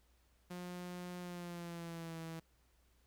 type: tone with pitch glide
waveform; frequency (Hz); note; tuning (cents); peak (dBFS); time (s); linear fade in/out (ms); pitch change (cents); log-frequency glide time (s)
sawtooth; 178.3 to 163.5; F3 to E3; +36 to -14; -40; 0.5-2.4; 10; -150; 1.2-2.19
effects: added 60 Hz sine -70 dBFS peak until 3.06 s + pink hiss -75 dBFS RMS until 3.06 s